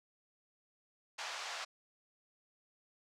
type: band-pass noise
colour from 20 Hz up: pink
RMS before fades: -43 dBFS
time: 1.18-1.65 s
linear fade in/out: 10 ms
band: 710 to 6500 Hz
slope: 24 dB/octave
effects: none